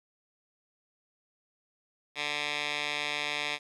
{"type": "tone with band-pass filter", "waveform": "10% pulse", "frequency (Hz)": 147.4, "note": "D3", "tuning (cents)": 7, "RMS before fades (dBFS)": -33, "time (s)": [2.15, 3.59], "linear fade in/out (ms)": 50, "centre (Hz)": 2900, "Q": 2, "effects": ["resampled to 24000 Hz", "9-bit"]}